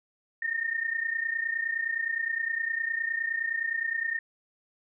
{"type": "tone pair together", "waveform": "sine", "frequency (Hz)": [1821.3, 1851], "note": ["A#6", "A#6"], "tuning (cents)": [-41, -13], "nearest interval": "unison", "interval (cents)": 28, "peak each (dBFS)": [-29, -32], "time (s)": [0.42, 4.19], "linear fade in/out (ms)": 5, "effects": []}